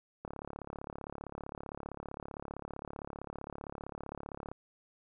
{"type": "click train", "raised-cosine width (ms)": 1, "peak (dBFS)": -27, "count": 152, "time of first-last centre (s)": [0.25, 4.516], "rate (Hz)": 35.4, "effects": []}